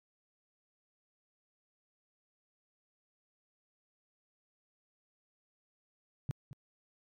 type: tone with echo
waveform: sine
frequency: 134.7 Hz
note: C#3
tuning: 49 cents flat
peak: -29 dBFS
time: 6.29-6.31 s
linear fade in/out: 0 ms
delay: 220 ms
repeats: 1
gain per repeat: -14 dB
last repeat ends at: 6.53 s
effects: MP3 96 kbps